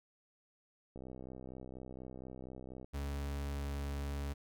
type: click train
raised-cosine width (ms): 2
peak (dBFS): -35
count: 122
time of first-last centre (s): 0.96-2.845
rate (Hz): 64.2
type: tone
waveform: 40% pulse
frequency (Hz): 70.6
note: C#2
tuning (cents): +32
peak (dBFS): -36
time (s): 2.93-4.34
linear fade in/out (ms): 20
effects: none